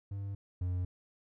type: tone pair in turn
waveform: triangle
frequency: 99.3 / 90.22 Hz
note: G2 / F#2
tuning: +23 / -43 cents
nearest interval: major second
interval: 166 cents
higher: first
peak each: -34 / -29 dBFS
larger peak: second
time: 0.11-0.35 / 0.61-0.85 s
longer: neither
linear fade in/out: 5 ms
effects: none